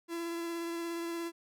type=tone with vibrato; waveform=45% pulse; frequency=337.3 Hz; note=E4; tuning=40 cents sharp; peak=-35 dBFS; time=0.08-1.32 s; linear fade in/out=50 ms; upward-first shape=sine; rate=17 Hz; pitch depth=13 cents each way; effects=none